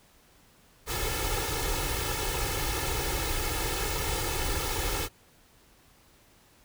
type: noise with comb filter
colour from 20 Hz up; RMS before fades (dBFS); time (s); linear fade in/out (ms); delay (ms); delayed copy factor
pink; -30; 0.86-5.09; 50; 2.3; +0.85
effects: pink hiss -60 dBFS RMS until 6.64 s